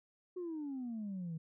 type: exponential sweep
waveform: sine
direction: down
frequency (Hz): 370 to 157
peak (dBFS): -37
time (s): 0.36-1.38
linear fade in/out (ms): 10
effects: tanh soft clip ceiling -36 dBFS